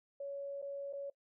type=tone with dropouts; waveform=sine; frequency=560 Hz; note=C#5; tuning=18 cents sharp; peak=-39 dBFS; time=0.2-1.1 s; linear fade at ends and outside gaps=5 ms; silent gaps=0.618-0.624 / 0.928-0.933 s; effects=noise-tail reverb RT60 0.1 s tail -20 dB re dry